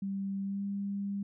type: tone with pitch glide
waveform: sine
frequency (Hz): 196 to 199.66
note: G3 to G3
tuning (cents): 0 to +32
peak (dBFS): -32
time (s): 0.02-1.23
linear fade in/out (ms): 5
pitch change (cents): +32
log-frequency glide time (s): 0.43-0.63
effects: none